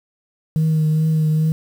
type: tone with vibrato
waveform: sine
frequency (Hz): 156.6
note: D#3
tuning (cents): +11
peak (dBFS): -12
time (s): 0.56-1.52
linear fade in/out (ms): 0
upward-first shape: triangle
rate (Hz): 2.4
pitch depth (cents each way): 27
effects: tanh soft clip ceiling -12 dBFS + 7-bit